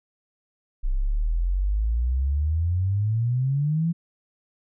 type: exponential sweep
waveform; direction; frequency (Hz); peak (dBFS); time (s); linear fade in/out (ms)
sine; up; 30.93 to 171.5; -20; 0.83-3.93; 20
effects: none